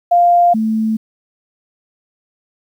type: tone pair in turn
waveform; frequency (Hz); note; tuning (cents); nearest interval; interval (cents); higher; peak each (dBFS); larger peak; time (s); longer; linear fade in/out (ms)
sine; 698.5 / 220; F5 / A3; 0 / 0; octave + minor sixth; 2000; first; -7 / -13; first; 0.11-0.54 / 0.54-0.97; neither; 10
effects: 8-bit